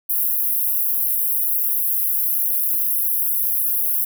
pink high-pass noise, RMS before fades -20 dBFS, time 0.09-4.05 s, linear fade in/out 10 ms, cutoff 11000 Hz, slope 96 dB/octave, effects none

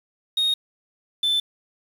sine tone pair in turn, 3727 / 3525 Hz, A#7 / A7, -1 / +2 cents, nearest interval minor second, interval 97 cents, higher first, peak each -16 dBFS, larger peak neither, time 0.37-0.54 / 1.23-1.4 s, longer neither, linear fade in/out 5 ms, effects tanh soft clip ceiling -17 dBFS + 7-bit

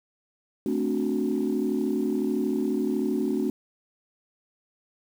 sine chord, D dominant seventh, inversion second, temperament equal, 220 / 261.6 / 293.7 / 370 Hz, A3 / C4 / D4 / F#4, 0 / 0 / 0 / 0 cents, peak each -28 dBFS, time 0.66-3.5 s, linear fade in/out 2 ms, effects tanh soft clip ceiling -16 dBFS + 8-bit

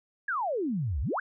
sine exponential two-way sweep, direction down then up, 1721 to 59.9 to 1721 Hz, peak -27 dBFS, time 0.28-1.2 s, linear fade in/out 5 ms, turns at 1.01 s, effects none

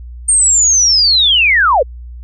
sine linear sweep, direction down, 8800 to 445 Hz, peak -7 dBFS, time 0.28-1.83 s, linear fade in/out 10 ms, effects added 60 Hz sine -27 dBFS peak until 2.23 s

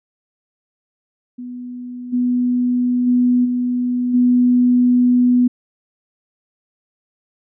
sine tone with level steps, 246.9 Hz, B3, in tune, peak -27 / -14 / -11 / -16 / -10 dBFS, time 1.38-5.48 s, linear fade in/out 10 ms, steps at 2.12 / 3.06 / 3.44 / 4.13 s, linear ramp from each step 20 ms, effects none

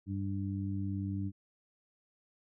harmonic tone, 98 Hz, G2, in tune, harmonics 1 / 2 / 3, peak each -35 / -38 / -40 dBFS, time 0.06-1.32 s, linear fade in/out 50 ms, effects none

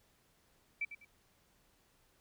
sine tone with echo, 2323 Hz, D7, 20 cents flat, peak -33 dBFS, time 0.81-0.85 s, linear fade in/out 5 ms, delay 100 ms, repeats 2, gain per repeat -11 dB, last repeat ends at 1.05 s, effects pink hiss -71 dBFS RMS until 2.2 s

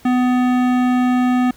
sine tone with hard clipping, 250 Hz, B3, 21 cents sharp, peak -15 dBFS, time 0.05-1.51 s, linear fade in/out 5 ms, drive 16 dB, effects pink hiss -48 dBFS RMS until 1.56 s

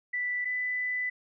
sine tone pair in turn, 1975.5 / 1995 Hz, B6 / B6, 0 / +17 cents, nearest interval unison, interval 17 cents, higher second, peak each -28 / -28 dBFS, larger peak neither, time 0.13-0.45 / 0.45-1.1 s, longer second, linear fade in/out 10 ms, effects none

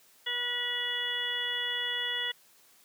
harmonic tone, 485.1 Hz, B4, 31 cents flat, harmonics 1 / 2 / 3 / 4 / 6 / 7, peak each -46 / -46 / -42 / -34 / -35 / -34 dBFS, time 0.26-2.32 s, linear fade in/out 10 ms, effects white hiss -61 dBFS RMS until 2.84 s + high-pass 150 Hz 12 dB/octave

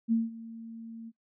sine tone with ADSR envelope, 227.4 Hz, A#3, 43 cents flat, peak -21 dBFS, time 0.08-1.12 s, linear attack 40 ms, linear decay 180 ms, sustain -19 dB, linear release 40 ms, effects noise-tail reverb RT60 0.1 s tail -24 dB re dry

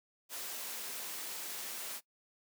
white high-pass noise, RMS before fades -42 dBFS, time 0.29-2.01 s, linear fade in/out 50 ms, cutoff 250 Hz, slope 12 dB/octave, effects noise-tail reverb RT60 0.1 s tail -20 dB re dry

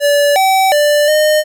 square tone with pitch steps, 577 / 766 / 590 / 611 Hz, D5 / G5 / D5 / D#5, -31 / -40 / +8 / -32 cents, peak -9 dBFS, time 0-1.44 s, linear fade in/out 50 ms, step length 360 ms, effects none

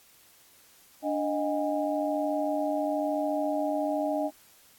sine tone cluster, 293.1 / 620 / 721 / 815 Hz, D4 / D#5 / F#5 / G#5, -3 / -6 / -45 / -33 cents, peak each -30 / -29 / -37 / -34 dBFS, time 1.02-4.31 s, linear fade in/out 50 ms, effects white hiss -58 dBFS RMS until 4.78 s + AAC 64 kbps

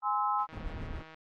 sine chord, Ab augmented, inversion none, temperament just, 830.6 / 1038.3 / 1297.8 Hz, Ab5 / C6 / E6, 0 / -14 / -27 cents, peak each -31 dBFS, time 0.02-0.47 s, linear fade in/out 50 ms
white noise with tremolo, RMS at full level -48 dBFS, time 0.38-1.07 s, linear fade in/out 10 ms, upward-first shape sine, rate 7.2 Hz, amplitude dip 95%
click train, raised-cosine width 0.2 ms, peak -29 dBFS, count 105, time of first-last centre 0.49-1.144 s, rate 159 Hz
brown noise, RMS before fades -39 dBFS, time 0.52-1.03 s, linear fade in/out 10 ms
effects low-pass 2000 Hz 12 dB/octave + AAC 64 kbps

